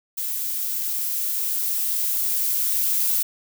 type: noise with level ramp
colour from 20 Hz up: violet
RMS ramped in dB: -27 to -21 dBFS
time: 0.17-3.23 s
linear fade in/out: 10 ms
effects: none